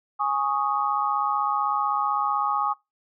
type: chord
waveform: sine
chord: Ab suspended fourth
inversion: none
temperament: equal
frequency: 830.6 / 1108.7 / 1244.5 Hz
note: Ab5 / Db6 / Eb6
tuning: 0 / 0 / 0 cents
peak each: -26 dBFS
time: 0.19-2.74 s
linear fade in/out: 20 ms
effects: noise-tail reverb RT60 0.2 s tail -22 dB re dry